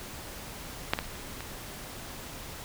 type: clicks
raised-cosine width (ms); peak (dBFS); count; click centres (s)
0.3; -7 / -13 / -27 / -22; 4; 0.935 / 0.989 / 1.154 / 1.406
effects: pink hiss -42 dBFS RMS until 2.64 s